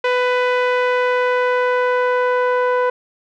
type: tone with low-pass filter sweep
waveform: sawtooth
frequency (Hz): 497.9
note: B4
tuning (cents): +14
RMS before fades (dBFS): -17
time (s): 0.04-2.9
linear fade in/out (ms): 5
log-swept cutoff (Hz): 2500 to 1300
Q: 1.3
effects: none